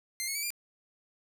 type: tone with pitch steps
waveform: 10% pulse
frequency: 2093 / 2188 / 2288 / 2392 Hz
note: C7 / C#7 / D7 / D7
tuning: 0 / -23 / -46 / +31 cents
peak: -23 dBFS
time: 0.2-0.504 s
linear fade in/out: 0 ms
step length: 76 ms
effects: none